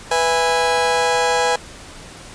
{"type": "chord", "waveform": "30% pulse", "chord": "E major", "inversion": "second", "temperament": "just", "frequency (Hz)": [494.4, 659.3, 824.1], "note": ["B4", "E5", "G#5"], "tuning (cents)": [2, 0, -14], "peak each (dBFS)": [-16, -22, -16], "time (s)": [0.11, 1.56], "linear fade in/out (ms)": 5, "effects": ["pink hiss -38 dBFS RMS until 2.34 s", "resampled to 22050 Hz"]}